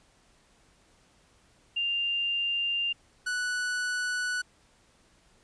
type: tone pair in turn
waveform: sine / 45% pulse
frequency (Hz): 2794 / 1480.1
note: F7 / F#6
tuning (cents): 0 / 0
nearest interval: major seventh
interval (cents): 1100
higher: first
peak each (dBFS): -26 / -28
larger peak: first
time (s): 1.76-2.93 / 3.26-4.42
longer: first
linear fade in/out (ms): 10
effects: pink hiss -63 dBFS RMS until 5.43 s + resampled to 22050 Hz